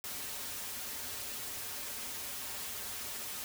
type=noise with comb filter; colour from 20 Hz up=white; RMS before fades=-41 dBFS; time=0.04-3.44 s; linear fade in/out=0 ms; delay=6 ms; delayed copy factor=-0.85; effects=none